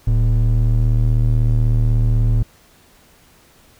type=ring-modulated tone; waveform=triangle; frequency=76.2 Hz; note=D#2; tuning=36 cents flat; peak=-7 dBFS; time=0.07-2.43 s; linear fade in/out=5 ms; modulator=38 Hz; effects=pink hiss -51 dBFS RMS until 3.79 s